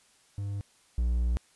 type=tone pair in turn; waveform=triangle; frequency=100.4 / 59.59 Hz; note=G2 / A#1; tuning=+42 / +39 cents; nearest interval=major sixth; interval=903 cents; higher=first; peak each=-29 / -22 dBFS; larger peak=second; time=0.38-0.61 / 0.98-1.37 s; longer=second; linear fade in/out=0 ms; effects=white hiss -63 dBFS RMS until 1.55 s + resampled to 24000 Hz